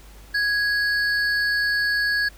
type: tone pair together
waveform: triangle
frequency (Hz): 1661.2 / 4470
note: G#6 / C#8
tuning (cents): 0 / +14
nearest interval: octave + perfect fourth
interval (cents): 1714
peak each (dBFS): -18 / -27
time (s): 0.34-2.29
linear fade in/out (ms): 10
effects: added 50 Hz sine -44 dBFS peak until 2.37 s + pink hiss -50 dBFS RMS until 2.37 s